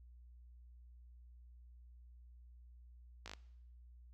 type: slowing click train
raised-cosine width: 0.2 ms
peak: -29 dBFS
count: 5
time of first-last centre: 3.26-3.335 s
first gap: 17 ms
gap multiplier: 1.07
effects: noise-tail reverb RT60 0.8 s tail -21 dB re dry + added 60 Hz sine -56 dBFS peak until 4.13 s